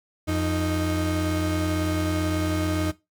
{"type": "tone pair together", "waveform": "35% pulse", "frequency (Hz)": [87.3, 311.1], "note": ["F2", "D#4"], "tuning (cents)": [0, 0], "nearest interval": "octave + minor seventh", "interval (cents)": 2200, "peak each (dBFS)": -24, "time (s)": [0.27, 2.92], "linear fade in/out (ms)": 20, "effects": ["noise-tail reverb RT60 0.2 s tail -17 dB re dry"]}